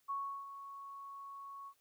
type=tone with ADSR envelope; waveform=sine; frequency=1108.7 Hz; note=C#6; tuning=in tune; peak=-35 dBFS; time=0.08-1.74 s; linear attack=23 ms; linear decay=350 ms; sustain=-11 dB; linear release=68 ms; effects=white hiss -75 dBFS RMS until 1.8 s